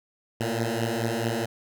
10% pulse beating tone pair, 112.9 / 117.5 Hz, A2 / A#2, +45 / +14 cents, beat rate 4.6 Hz, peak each -20 dBFS, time 0.4-1.46 s, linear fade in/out 10 ms, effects none

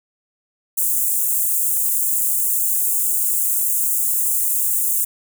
white high-pass noise, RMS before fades -19 dBFS, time 0.77-5.05 s, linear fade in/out 10 ms, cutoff 7300 Hz, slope 48 dB/octave, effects none

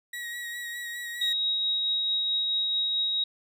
35% pulse tone with vibrato, 1907 Hz, A#6, 39 cents sharp, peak -32 dBFS, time 0.13-1.33 s, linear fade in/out 5 ms, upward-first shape sine, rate 4.9 Hz, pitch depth 24 cents each way
sine tone with tremolo, 3798 Hz, A#7, 32 cents sharp, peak -23 dBFS, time 1.21-3.24 s, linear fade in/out 5 ms, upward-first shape triangle, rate 4.6 Hz, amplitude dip 25%
effects none

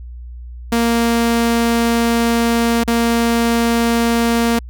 sawtooth tone with dropouts, 232.8 Hz, A#3, 2 cents flat, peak -9 dBFS, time 0.72-4.59 s, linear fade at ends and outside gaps 5 ms, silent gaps 2.837-2.876 s, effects added 60 Hz sine -29 dBFS peak until 4.69 s

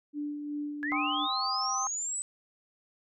sine tone with tremolo, 293.7 Hz, D4, in tune, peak -31 dBFS, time 0.13-1.28 s, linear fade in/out 50 ms, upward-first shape sine, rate 2.7 Hz, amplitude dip 40%
sine linear sweep, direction up, 1661.2 to 8090 Hz, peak -31 dBFS, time 0.83-2.22 s, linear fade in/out 0 ms
sine chord, C minor, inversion second, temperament just, 784.9 / 1046.5 / 1255.8 Hz, G5 / C6 / Eb6, +2 / 0 / +16 cents, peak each -35 / -34 / -34 dBFS, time 0.92-1.87 s, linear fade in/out 0 ms
effects none

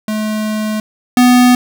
square tone pair in turn, 214.9 / 247.9 Hz, A3 / B3, -41 / +7 cents, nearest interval major second, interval 248 cents, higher second, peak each -16 / -6 dBFS, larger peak second, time 0.08-0.8 / 1.17-1.55 s, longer first, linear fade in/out 2 ms, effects none

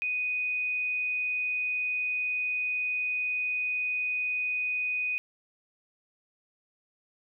sine tone, 2489 Hz, D#7, in tune, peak -27 dBFS, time 0.02-5.18 s, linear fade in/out 0 ms, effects none

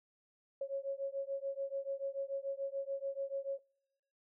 sine beating tone pair, 546 / 552.9 Hz, C#5 / C#5, -26 / -5 cents, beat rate 6.9 Hz, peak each -39 / -40 dBFS, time 0.61-3.59 s, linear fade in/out 5 ms, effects noise-tail reverb RT60 0.9 s tail -25 dB re dry

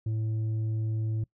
sine tone with tanh clipping, 110 Hz, A2, in tune, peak -28 dBFS, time 0.06-1.24 s, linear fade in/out 5 ms, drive 5 dB, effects noise-tail reverb RT60 0.1 s tail -23 dB re dry

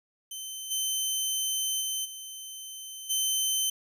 15% pulse tone with level steps, 3080 Hz, G7, 31 cents flat, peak -29 / -20 / -22 / -32 / -18 dBFS, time 0.31-3.7 s, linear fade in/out 5 ms, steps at 0.7 / 1.8 / 2.04 / 3.09 s, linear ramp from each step 20 ms, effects none

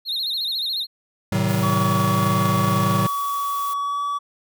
triangle tone with vibrato, 3953 Hz, B7, 1 cent sharp, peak -21 dBFS, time 0.05-0.87 s, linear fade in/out 50 ms, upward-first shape sine, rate 14 Hz, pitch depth 150 cents each way
square chord, A diminished seventh, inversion none, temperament just, 110 / 132 / 158.4 / 190.08 Hz, A2 / C3 / Eb3 / Gb3, 0 / +16 / +31 / +47 cents, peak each -24 / -27 / -27 / -23 dBFS, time 1.32-3.07 s, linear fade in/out 5 ms
blue noise, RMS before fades -36 dBFS, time 1.48-3.74 s, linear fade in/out 10 ms
triangle tone with pitch glide, 1133 to 1144.2 Hz, C#6 to D6, +37 to -45 cents, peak -20 dBFS, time 1.62-4.19 s, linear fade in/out 20 ms, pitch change +18 cents, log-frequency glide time 3.8-4.02 s
effects none

